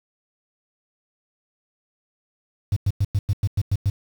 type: tone bursts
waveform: triangle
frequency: 99.7 Hz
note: G2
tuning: 30 cents sharp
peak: -13 dBFS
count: 9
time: 2.72-3.9 s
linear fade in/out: 5 ms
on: 44 ms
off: 98 ms
effects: tanh soft clip ceiling -13 dBFS + 7-bit